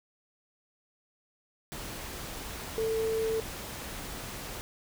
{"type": "tone in noise", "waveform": "sine", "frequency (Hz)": 445.4, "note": "A4", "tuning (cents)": 21, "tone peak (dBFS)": -27, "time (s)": [2.78, 3.4], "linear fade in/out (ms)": 0, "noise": "pink", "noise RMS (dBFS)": -40, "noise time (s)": [1.72, 4.61], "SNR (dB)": 10, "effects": []}